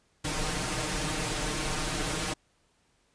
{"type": "noise with comb filter", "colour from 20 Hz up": "pink", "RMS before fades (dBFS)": -31, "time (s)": [0.24, 2.34], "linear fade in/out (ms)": 10, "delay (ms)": 6.5, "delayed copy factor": 0.95, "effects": ["pink hiss -69 dBFS RMS until 3.14 s", "resampled to 22050 Hz"]}